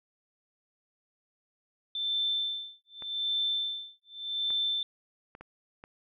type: tone with tremolo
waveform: sine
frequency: 3546 Hz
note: A7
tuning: 13 cents sharp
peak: -26 dBFS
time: 1.95-4.83 s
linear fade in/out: 2 ms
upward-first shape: sine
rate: 0.85 Hz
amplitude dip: 100%
type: clicks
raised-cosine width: 0.5 ms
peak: -31 dBFS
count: 5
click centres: 3.023 / 4.505 / 5.351 / 5.41 / 5.839 s
effects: none